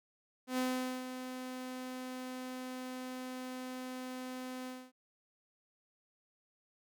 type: tone with ADSR envelope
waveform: sawtooth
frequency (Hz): 255.2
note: C4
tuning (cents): -43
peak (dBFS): -27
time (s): 0.47-4.92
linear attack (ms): 110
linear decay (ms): 450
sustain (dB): -10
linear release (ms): 250
effects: none